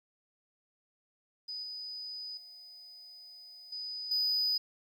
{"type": "tone with level steps", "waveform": "sine", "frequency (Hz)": 4978, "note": "D#8", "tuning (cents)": 0, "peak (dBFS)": [-37, -39, -49, -37, -25], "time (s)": [1.48, 4.58], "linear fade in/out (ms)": 10, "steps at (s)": [1.63, 2.37, 3.72, 4.11], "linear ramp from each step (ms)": 5, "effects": ["tanh soft clip ceiling -26 dBFS", "11-bit"]}